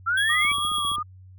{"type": "linear sweep", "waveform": "sine", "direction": "up", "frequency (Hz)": [1318.5, 2349], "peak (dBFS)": -20, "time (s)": [0.06, 0.53], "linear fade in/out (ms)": 20}
{"type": "tone with tremolo", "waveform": "square", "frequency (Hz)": 3322, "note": "G#7", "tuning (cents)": 0, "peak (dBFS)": -25, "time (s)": [0.17, 0.96], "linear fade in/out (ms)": 5, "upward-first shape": "sine", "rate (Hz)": 8.8, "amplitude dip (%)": 35}
{"type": "tone with vibrato", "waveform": "sine", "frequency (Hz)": 1192, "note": "D6", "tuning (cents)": 25, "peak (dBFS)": -25, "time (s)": [0.29, 1.03], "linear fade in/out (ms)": 10, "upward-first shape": "triangle", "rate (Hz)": 3, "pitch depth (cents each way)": 75}
{"type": "click train", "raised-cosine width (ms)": 3, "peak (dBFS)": -29, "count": 9, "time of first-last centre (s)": [0.45, 0.983], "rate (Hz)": 15}
{"effects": ["added 93 Hz sine -44 dBFS peak until 1.38 s"]}